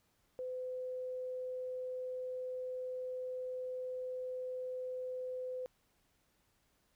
sine tone, 508 Hz, B4, 49 cents sharp, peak -38 dBFS, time 0.39-5.66 s, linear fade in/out 0 ms, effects pink hiss -75 dBFS RMS until 6.95 s

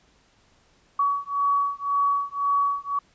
sine beating tone pair, 1130 / 1131.9 Hz, C#6 / C#6, +33 / +36 cents, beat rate 1.9 Hz, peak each -24 dBFS, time 0.99-2.99 s, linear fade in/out 5 ms, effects pink hiss -61 dBFS RMS until 3.14 s + resampled to 16000 Hz

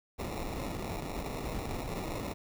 pink noise with sample-and-hold, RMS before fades -37 dBFS, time 0.18-2.34 s, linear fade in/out 20 ms, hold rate 1575 Hz, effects none

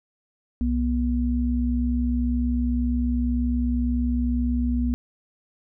sine tone pair together, 64.15 / 242.2 Hz, C2 / B3, -34 / -34 cents, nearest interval octave + major seventh, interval 2300 cents, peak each -23 dBFS, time 0.61-4.94 s, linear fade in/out 0 ms, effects none

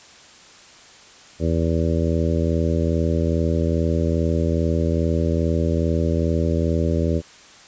harmonic tone, 82.41 Hz, E2, in tune, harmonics 1 / 2 / 3 / 4 / 5 / 6 / 7, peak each -21 / -24 / -26 / -27 / -28 / -29 / -29 dBFS, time 1.39-7.22 s, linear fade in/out 50 ms, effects white hiss -46 dBFS RMS until 7.67 s + resampled to 16000 Hz

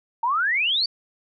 sine exponential sweep, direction up, 891 to 4700 Hz, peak -19 dBFS, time 0.23-0.86 s, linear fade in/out 5 ms, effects none

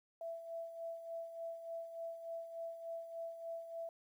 sine tone with tremolo, 665 Hz, E5, 15 cents sharp, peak -40 dBFS, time 0.21-3.89 s, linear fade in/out 2 ms, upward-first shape sine, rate 3.4 Hz, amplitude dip 60%, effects 12-bit

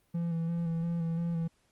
triangle tone with vibrato, 167.5 Hz, E3, 28 cents sharp, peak -27 dBFS, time 0.14-1.48 s, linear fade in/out 10 ms, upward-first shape square, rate 2.9 Hz, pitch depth 23 cents each way, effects pink hiss -71 dBFS RMS until 1.71 s + Opus 32 kbps

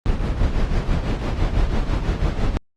brown noise with tremolo, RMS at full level -17 dBFS, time 0.06-2.57 s, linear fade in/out 0 ms, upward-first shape triangle, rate 6 Hz, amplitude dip 65%, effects low-pass 5000 Hz 12 dB/octave + Opus 24 kbps

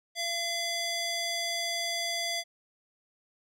square tone with band-pass filter, 681 Hz, F5, 44 cents flat, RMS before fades -32 dBFS, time 0.15-2.44 s, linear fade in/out 50 ms, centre 4700 Hz, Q 1.1, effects none

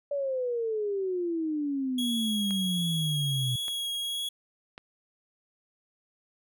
sine exponential sweep, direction down, 578 to 123.47 Hz, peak -27 dBFS, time 0.11-3.56 s, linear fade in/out 5 ms
45% pulse tone with vibrato, 3322 Hz, G#7, in tune, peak -30 dBFS, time 1.98-4.29 s, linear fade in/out 5 ms, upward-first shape triangle, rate 1.4 Hz, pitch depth 16 cents each way
clicks, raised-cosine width 0.3 ms, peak -26 dBFS, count 3, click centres 2.508 / 3.682 / 4.779 s
effects none

